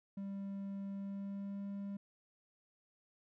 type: tone with pitch glide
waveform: triangle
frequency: 197.2 to 199.49 Hz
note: G3 to G3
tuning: +11 to +31 cents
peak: -38 dBFS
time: 0.17-1.97 s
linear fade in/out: 5 ms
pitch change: +20 cents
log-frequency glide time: 0.93-1.68 s
effects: none